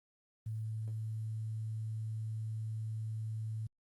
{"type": "tone with quantisation", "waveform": "sine", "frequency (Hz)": 110, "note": "A2", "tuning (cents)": 0, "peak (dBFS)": -36, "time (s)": [0.46, 3.67], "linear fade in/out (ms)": 5, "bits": 11, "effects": ["Opus 24 kbps"]}